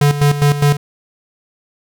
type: tone with tremolo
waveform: square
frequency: 144.7 Hz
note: D3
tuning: 25 cents flat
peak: -9 dBFS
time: 0.01-0.77 s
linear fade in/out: 5 ms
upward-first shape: square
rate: 4.9 Hz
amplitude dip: 70%
effects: none